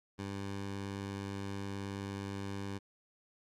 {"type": "tone", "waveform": "15% pulse", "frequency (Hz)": 99, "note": "G2", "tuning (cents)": 18, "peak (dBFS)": -32, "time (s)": [0.18, 2.79], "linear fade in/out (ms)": 20, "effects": ["low-pass 8000 Hz 12 dB/octave", "Opus 48 kbps"]}